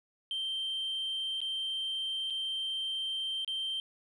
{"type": "tone with dropouts", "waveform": "sine", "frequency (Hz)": 3136, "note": "G7", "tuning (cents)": 0, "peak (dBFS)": -30, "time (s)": [0.31, 3.8], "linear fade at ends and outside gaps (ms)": 1, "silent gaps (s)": [[1.405, 1.415], [2.301, 2.305], [3.447, 3.477]], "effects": ["tanh soft clip ceiling -30 dBFS"]}